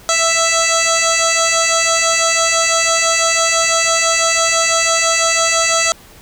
sine tone with frequency modulation, 2637 Hz, E7, in tune, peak -10 dBFS, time 0.09-5.92 s, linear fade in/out 0 ms, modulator 660 Hz, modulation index 7.6, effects tanh soft clip ceiling -8 dBFS + pink hiss -42 dBFS RMS until 6.21 s

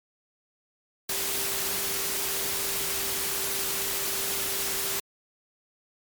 sine tone in noise, 392 Hz, G4, in tune, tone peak -40 dBFS, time 1.09-5 s, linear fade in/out 5 ms, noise white, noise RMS -29 dBFS, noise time 1.09-5 s, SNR -14 dB, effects MP3 96 kbps

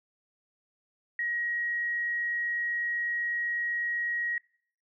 sine tone, 1896 Hz, A#6, 29 cents sharp, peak -28 dBFS, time 1.19-4.38 s, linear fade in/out 2 ms, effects noise-tail reverb RT60 0.6 s tail -24 dB re dry

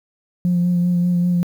sine tone with vibrato, 176.2 Hz, F3, 16 cents sharp, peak -13 dBFS, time 0.45-1.43 s, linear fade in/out 0 ms, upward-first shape sine, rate 5.1 Hz, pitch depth 19 cents each way, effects tanh soft clip ceiling -11 dBFS + 8-bit

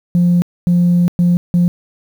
sine tone bursts at uneven times, 175.2 Hz, F3, 6 cents sharp, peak -7 dBFS, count 4, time 0.15-0.42 / 0.67-1.08 / 1.19-1.37 / 1.54-1.68 s, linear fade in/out 0 ms, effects tanh soft clip ceiling -6 dBFS + 7-bit

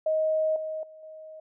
sine tone with level steps, 628 Hz, D#5, 16 cents sharp, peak -22 / -30 / -45 / -41 dBFS, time 0.06-1.4 s, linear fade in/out 5 ms, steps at 0.56 / 0.83 / 1.03 s, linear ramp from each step 2 ms, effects none

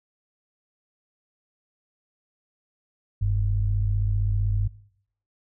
sine tone pair together, 45.19 / 100.7 Hz, F#1 / G2, -40 / +47 cents, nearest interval octave + major second, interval 1387 cents, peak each -24 / -22 dBFS, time 3.21-4.68 s, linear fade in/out 10 ms, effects noise-tail reverb RT60 0.7 s tail -22 dB re dry

